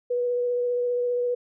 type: tone with vibrato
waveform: sine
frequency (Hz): 488.4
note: B4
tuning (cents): -19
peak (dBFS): -22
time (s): 0.1-1.35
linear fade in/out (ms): 10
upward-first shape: triangle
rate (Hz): 15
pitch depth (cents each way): 14
effects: none